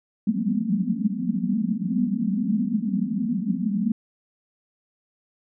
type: band-pass noise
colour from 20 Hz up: pink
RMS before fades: -24 dBFS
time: 0.27-3.92 s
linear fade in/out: 5 ms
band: 180 to 250 Hz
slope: 96 dB/octave
effects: none